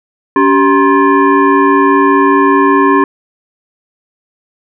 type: tone with frequency modulation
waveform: sine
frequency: 388 Hz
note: G4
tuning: 18 cents flat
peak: -5 dBFS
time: 0.36-3.04 s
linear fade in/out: 2 ms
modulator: 671 Hz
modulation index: 1.5
effects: none